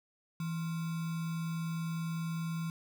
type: tone with sample-and-hold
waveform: sine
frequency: 164.81 Hz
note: E3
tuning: in tune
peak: -33 dBFS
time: 0.4-2.7 s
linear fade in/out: 2 ms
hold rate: 1225 Hz
effects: none